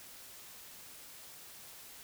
silence, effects white hiss -52 dBFS RMS until 2.03 s

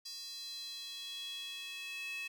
square tone with high-pass filter sweep, 370 Hz, F#4, in tune, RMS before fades -44 dBFS, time 0.05-2.28 s, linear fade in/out 10 ms, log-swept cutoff 4700 to 2500 Hz, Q 6.2, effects none

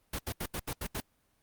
pink noise bursts, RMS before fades -35 dBFS, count 7, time 0.13-1.004 s, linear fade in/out 5 ms, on 58 ms, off 78 ms, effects pink hiss -72 dBFS RMS until 1.42 s + Opus 32 kbps

